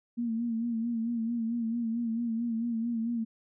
sine tone with vibrato, 231.1 Hz, A#3, 15 cents flat, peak -28 dBFS, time 0.17-3.25 s, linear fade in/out 20 ms, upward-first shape sine, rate 4.5 Hz, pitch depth 57 cents each way, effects none

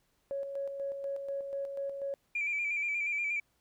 sine tone with tremolo, 554.4 Hz, C#5, in tune, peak -32 dBFS, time 0.31-2.14 s, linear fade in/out 0 ms, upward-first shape square, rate 4.1 Hz, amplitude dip 45%
sine tone with vibrato, 2352 Hz, D7, 2 cents sharp, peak -29 dBFS, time 2.35-3.4 s, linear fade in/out 5 ms, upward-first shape square, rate 8.4 Hz, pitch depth 37 cents each way
effects tanh soft clip ceiling -25 dBFS + pink hiss -74 dBFS RMS until 3.6 s

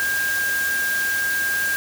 sine tone in noise, 1608 Hz, G6, 44 cents sharp, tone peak -20 dBFS, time 0-1.76 s, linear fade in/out 0 ms, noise white, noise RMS -29 dBFS, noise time 0-1.76 s, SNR +6 dB, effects none

